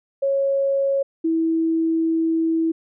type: tone pair in turn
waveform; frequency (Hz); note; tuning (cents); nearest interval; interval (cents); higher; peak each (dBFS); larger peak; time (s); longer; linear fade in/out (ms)
sine; 550 / 325.8; C#5 / E4; -14 / -20; major sixth; 906; first; -17 / -17; neither; 0.22-1.03 / 1.24-2.72; second; 10
effects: none